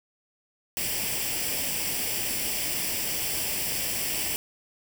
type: noise with comb filter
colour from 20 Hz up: white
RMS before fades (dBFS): -29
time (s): 0.77-4.36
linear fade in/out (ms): 0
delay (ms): 0.38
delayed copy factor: +0.65
effects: none